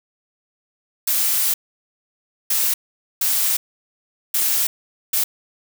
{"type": "noise bursts at uneven times", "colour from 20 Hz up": "blue", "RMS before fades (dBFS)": -19, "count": 5, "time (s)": [[1.07, 1.54], [2.5, 2.74], [3.21, 3.57], [4.34, 4.67], [5.13, 5.24]], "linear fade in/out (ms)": 5, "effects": []}